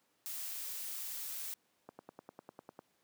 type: noise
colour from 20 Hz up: blue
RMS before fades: -42 dBFS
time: 0.26-1.54 s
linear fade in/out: 0 ms
type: click train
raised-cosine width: 1 ms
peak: -33 dBFS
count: 10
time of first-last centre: 1.89-2.791 s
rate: 9.99 Hz
effects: pink hiss -75 dBFS RMS until 3.03 s + high-pass 200 Hz 12 dB/octave